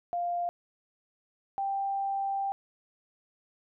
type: tone pair in turn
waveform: sine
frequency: 698.5 / 787.3 Hz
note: F5 / G5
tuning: 0 / +7 cents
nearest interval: major second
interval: 207 cents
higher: second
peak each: -28 dBFS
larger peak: neither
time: 0.13-0.49 / 1.58-2.52 s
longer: second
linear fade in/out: 0 ms
effects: none